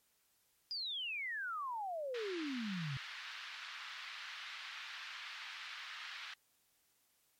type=exponential sweep; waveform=sine; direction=down; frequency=4978 to 129.1 Hz; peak=-38 dBFS; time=0.71-2.97 s; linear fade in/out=0 ms
type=band-pass noise; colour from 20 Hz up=pink; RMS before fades=-48 dBFS; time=2.14-6.34 s; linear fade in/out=5 ms; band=1300 to 4200 Hz; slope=24 dB/octave
effects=white hiss -75 dBFS RMS until 7.39 s + MP3 64 kbps